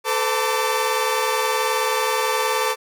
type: tone cluster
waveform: sawtooth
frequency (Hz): 439.1 / 510 / 897 / 1160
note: A4 / C5 / A5 / D6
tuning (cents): -4 / -44 / +33 / -22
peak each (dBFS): -21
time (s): 0.04-2.76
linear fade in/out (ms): 50
effects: none